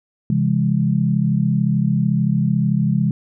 sine tone cluster, 133.4 / 166.9 / 204.9 Hz, C3 / E3 / G#3, +34 / +22 / -23 cents, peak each -19 dBFS, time 0.3-3.11 s, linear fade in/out 2 ms, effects none

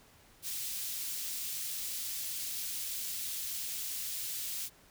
white high-pass noise, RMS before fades -38 dBFS, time 0.42-4.7 s, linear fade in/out 50 ms, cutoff 3100 Hz, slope 12 dB/octave, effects pink hiss -61 dBFS RMS until 4.9 s

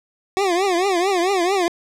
25% pulse tone with vibrato, 370 Hz, F#4, in tune, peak -13 dBFS, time 0.37-1.68 s, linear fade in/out 0 ms, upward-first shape triangle, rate 4.5 Hz, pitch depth 180 cents each way, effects low-pass 8000 Hz 12 dB/octave + 8-bit

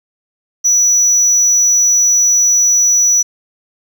sine tone, 5900 Hz, F#8, 6 cents flat, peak -5 dBFS, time 0.64-3.23 s, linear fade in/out 20 ms, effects tanh soft clip ceiling -7 dBFS + 7-bit

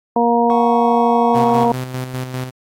harmonic tone, 235.8 Hz, A#3, 20 cents sharp, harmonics 1 / 2 / 3 / 4, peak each -17 / -17 / -17 / -17 dBFS, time 0.16-1.72 s, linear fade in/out 2 ms
triangle chord, F# suspended second, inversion none, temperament equal with one note detuned, 740 / 851 / 1108.7 Hz, F#5 / G#5 / C#6, 0 / +42 / 0 cents, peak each -23 / -27 / -23 dBFS, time 0.5-1.65 s, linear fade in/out 0 ms
sawtooth tone with tremolo, 128.2 Hz, C3, 35 cents flat, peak -17 dBFS, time 1.34-2.51 s, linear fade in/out 20 ms, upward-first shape square, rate 5 Hz, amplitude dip 50%
effects AAC 64 kbps

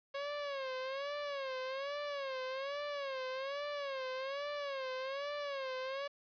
sawtooth tone with vibrato, 549 Hz, C#5, 17 cents flat, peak -34 dBFS, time 0.14-6.08 s, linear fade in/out 10 ms, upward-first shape sine, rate 1.2 Hz, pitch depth 110 cents each way, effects resampled to 11025 Hz + 10-bit

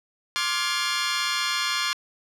15% pulse chord, D half-diminished seventh, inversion third, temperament just, 1057.2 / 1174.7 / 1409.6 / 1691.5 Hz, C6 / D6 / F6 / Ab6, +18 / 0 / +16 / +31 cents, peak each -23 dBFS, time 0.36-1.93 s, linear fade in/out 0 ms, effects low-pass 9000 Hz 12 dB/octave

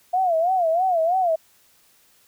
sine tone with vibrato, 698.5 Hz, F5, in tune, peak -17 dBFS, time 0.13-1.36 s, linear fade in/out 10 ms, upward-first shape sine, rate 3.1 Hz, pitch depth 150 cents each way, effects white hiss -58 dBFS RMS until 2.27 s

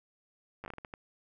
slowing click train, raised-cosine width 0.5 ms, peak -27 dBFS, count 9, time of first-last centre 0.64-0.939 s, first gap 9 ms, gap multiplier 1.39, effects none

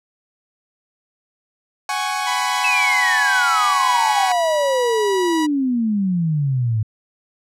sawtooth chord, F# suspended second, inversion none, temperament equal with one note detuned, 749.5 / 830.6 / 1108.7 Hz, F#5 / G#5 / C#6, +22 / 0 / 0 cents, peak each -22 / -20 / -21 dBFS, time 1.89-4.32 s, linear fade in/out 2 ms
sawtooth tone with pitch glide, 993 to 971.4 Hz, B5 to B5, +9 to -29 cents, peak -18 dBFS, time 2.26-5.47 s, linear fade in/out 20 ms, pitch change -38 cents, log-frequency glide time 2.89-4.58 s
sine exponential sweep, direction down, 2637 to 105.2 Hz, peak -16 dBFS, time 2.64-6.83 s, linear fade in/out 5 ms
effects low-pass 10000 Hz 12 dB/octave

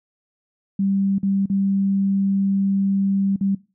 sine tone with dropouts, 196 Hz, G3, in tune, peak -17 dBFS, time 0.79-3.55 s, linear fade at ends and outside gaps 5 ms, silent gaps 1.184-1.23 / 1.459-1.498 / 3.362-3.409 s, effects noise-tail reverb RT60 0.3 s tail -21 dB re dry

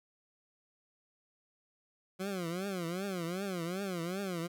20% pulse tone with vibrato, 182.3 Hz, F#3, 25 cents flat, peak -30 dBFS, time 2.19-4.48 s, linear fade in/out 20 ms, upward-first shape triangle, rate 2.6 Hz, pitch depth 200 cents each way, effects none

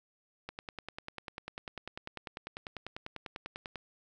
click train, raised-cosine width 0.3 ms, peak -24 dBFS, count 34, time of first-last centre 0.49-3.757 s, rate 10.1 Hz, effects none

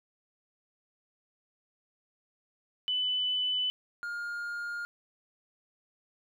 sine / triangle tone pair in turn, 2998 / 1414.9 Hz, F#7 / F6, +22 / +22 cents, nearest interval octave + minor second, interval 1300 cents, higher first, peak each -27 / -32 dBFS, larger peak first, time 2.88-3.7 / 4.03-4.85 s, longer neither, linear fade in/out 0 ms, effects none

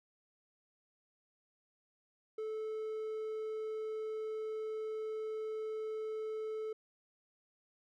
triangle tone, 435.9 Hz, A4, 16 cents flat, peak -35 dBFS, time 2.38-6.73 s, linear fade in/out 5 ms, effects none

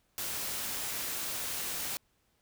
white noise, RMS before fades -36 dBFS, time 0.18-1.97 s, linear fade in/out 0 ms, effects pink hiss -73 dBFS RMS until 2.41 s

